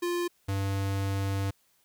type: tone pair in turn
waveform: square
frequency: 349.2 / 97.99 Hz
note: F4 / G2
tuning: 0 / 0 cents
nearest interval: octave + minor seventh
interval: 2200 cents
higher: first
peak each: -28 dBFS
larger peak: neither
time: 0.02-0.28 / 0.48-1.51 s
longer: second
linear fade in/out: 10 ms
effects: white hiss -68 dBFS RMS until 1.84 s